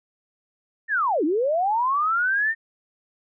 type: linear two-way sweep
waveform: sine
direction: down then up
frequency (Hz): 1843 to 281.9 to 1843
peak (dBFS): -19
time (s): 0.88-2.55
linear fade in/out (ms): 50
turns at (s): 1.24
effects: none